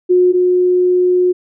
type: tone pair in turn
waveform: sine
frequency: 361.6 / 361.6 Hz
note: F#4 / F#4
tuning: -40 / -40 cents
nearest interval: unison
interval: 0 cents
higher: neither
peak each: -7 / -9 dBFS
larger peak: first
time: 0.09-0.33 / 0.33-1.33 s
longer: second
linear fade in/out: 20 ms
effects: none